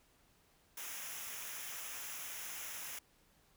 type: noise with comb filter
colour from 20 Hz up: white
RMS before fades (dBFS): -45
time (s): 0.77-2.99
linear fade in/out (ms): 5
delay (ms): 0.23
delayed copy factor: -0.65
effects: pink hiss -70 dBFS RMS until 3.56 s